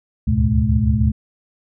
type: tone cluster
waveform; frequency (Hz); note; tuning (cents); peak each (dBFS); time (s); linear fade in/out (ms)
sine; 71.5 / 77.9 / 106.2 / 122.3 / 213.7; D2 / D#2 / G#2 / B2 / G#3; -46 / +3 / +39 / -16 / +50; -20; 0.27-1.12; 10
effects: none